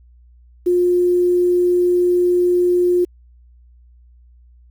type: tone with quantisation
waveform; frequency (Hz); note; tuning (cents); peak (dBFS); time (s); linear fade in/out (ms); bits
sine; 355.7; F4; +32; -12; 0.66-3.05; 10; 7
effects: added 60 Hz sine -45 dBFS peak until 4.7 s